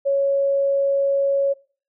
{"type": "tone", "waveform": "sine", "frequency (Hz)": 554.4, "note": "C#5", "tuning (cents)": 0, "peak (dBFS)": -16, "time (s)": [0.05, 1.54], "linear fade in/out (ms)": 20, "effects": ["noise-tail reverb RT60 0.4 s tail -22 dB re dry"]}